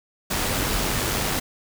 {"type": "noise with amplitude modulation", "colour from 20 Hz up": "pink", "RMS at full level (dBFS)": -23, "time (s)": [0.3, 1.4], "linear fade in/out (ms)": 10, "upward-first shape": "sine", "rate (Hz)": 97.8, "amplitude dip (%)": 30, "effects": []}